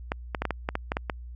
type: clicks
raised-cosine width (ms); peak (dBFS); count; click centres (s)
0.5; -12; 10; 0.119 / 0.348 / 0.42 / 0.453 / 0.507 / 0.689 / 0.754 / 0.919 / 0.969 / 1.098
effects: added 60 Hz sine -38 dBFS peak until 1.35 s